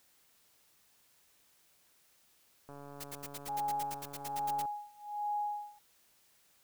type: click train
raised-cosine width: 1 ms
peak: -36 dBFS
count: 280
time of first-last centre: 2.69-4.655 s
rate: 142 Hz
type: noise bursts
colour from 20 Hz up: white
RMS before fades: -43 dBFS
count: 15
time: 3-4.624 s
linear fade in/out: 10 ms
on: 42 ms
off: 71 ms
type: tone with tremolo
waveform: sine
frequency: 830.6 Hz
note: G#5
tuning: in tune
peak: -31 dBFS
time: 3.48-5.79 s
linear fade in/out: 10 ms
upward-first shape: sine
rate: 1.2 Hz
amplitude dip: 95%
effects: white hiss -68 dBFS RMS until 6.63 s